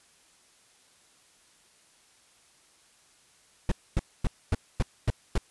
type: noise bursts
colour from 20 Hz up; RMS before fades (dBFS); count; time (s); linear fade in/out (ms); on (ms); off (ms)
brown; -23; 7; 3.69-5.379; 2; 27; 250
effects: white hiss -61 dBFS RMS until 5.5 s + resampled to 24000 Hz